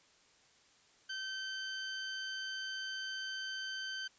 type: tone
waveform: 20% pulse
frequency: 1545 Hz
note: G6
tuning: 26 cents flat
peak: -34 dBFS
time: 1.09-4.08 s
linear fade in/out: 10 ms
effects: white hiss -66 dBFS RMS until 4.18 s + resampled to 16000 Hz